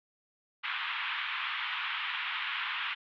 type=band-pass noise; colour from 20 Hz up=white; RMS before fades=-35 dBFS; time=0.63-2.95 s; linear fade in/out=20 ms; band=950 to 3300 Hz; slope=48 dB/octave; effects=none